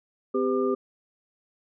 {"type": "tone cluster", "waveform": "sine", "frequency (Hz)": [256, 395.9, 506, 1199], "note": ["C4", "G4", "B4", "D6"], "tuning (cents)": [-38, 17, 42, 36], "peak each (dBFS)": [-28, -24, -30, -33], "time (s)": [0.34, 0.75], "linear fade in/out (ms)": 10, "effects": []}